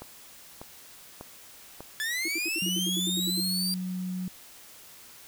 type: click train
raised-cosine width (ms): 1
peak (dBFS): -26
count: 4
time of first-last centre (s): 0.02-1.806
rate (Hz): 1.68
type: linear sweep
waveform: sawtooth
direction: up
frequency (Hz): 1712 to 4745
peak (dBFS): -25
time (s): 2-3.74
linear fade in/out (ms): 0
type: tone bursts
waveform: sine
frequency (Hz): 329.6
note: E4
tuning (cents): 0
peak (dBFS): -32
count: 12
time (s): 2.25-3.405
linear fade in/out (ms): 5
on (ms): 33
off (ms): 69
type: tone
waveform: sine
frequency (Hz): 183.5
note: F#3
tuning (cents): -14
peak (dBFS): -30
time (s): 2.62-4.28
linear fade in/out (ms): 2
effects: white hiss -50 dBFS RMS until 5.27 s